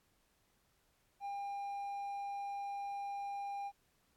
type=tone; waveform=triangle; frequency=802 Hz; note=G5; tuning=39 cents sharp; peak=-37 dBFS; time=1.2-3.72 s; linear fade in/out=50 ms; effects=pink hiss -75 dBFS RMS until 4.16 s + AAC 64 kbps